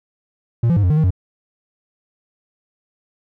triangle tone with pitch steps, 117 / 170.2 / 102.2 / 89.8 / 152.4 / 157.7 / 91.8 Hz, A#2 / F3 / G#2 / F2 / D#3 / D#3 / F#2, +7 / -44 / -27 / +49 / -36 / +24 / -13 cents, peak -10 dBFS, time 0.63-1.106 s, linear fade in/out 5 ms, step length 68 ms, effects none

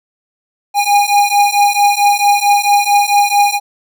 square beating tone pair, 813 / 817.5 Hz, G#5 / G#5, -37 / -28 cents, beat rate 4.5 Hz, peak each -13 / -12 dBFS, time 0.74-3.6 s, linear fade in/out 50 ms, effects none

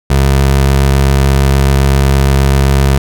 25% pulse tone with vibrato, 68.2 Hz, C#2, 28 cents flat, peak -3 dBFS, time 0.1-2.98 s, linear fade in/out 5 ms, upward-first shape sine, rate 7 Hz, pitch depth 10 cents each way, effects none

